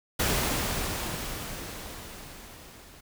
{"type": "noise with level ramp", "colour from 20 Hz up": "pink", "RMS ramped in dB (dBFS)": [-25, -51], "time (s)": [0.19, 3.01], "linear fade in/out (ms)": 10, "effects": []}